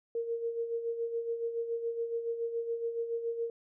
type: tone with tremolo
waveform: sine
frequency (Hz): 463.8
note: A#4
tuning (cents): -9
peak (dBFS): -29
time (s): 0.15-3.5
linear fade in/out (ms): 2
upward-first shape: sine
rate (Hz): 7.1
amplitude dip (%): 60
effects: none